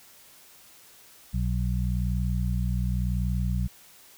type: harmonic tone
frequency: 60.9 Hz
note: B1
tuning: 24 cents flat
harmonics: 1 / 2 / 3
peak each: -26 / -29 / -31 dBFS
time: 1.33-3.68 s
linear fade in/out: 20 ms
effects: white hiss -53 dBFS RMS until 4.17 s